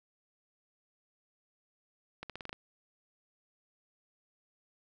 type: accelerating click train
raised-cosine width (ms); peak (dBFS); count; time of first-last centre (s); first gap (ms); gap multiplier
0.3; -25; 7; 2.23-2.529; 67; 0.88
effects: none